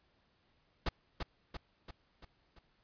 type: noise with echo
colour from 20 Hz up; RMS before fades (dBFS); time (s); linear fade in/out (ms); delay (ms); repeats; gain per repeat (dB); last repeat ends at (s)
pink; -32; 0.86-0.89; 5; 340; 5; -5; 2.59
effects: pink hiss -73 dBFS RMS until 2.83 s + resampled to 11025 Hz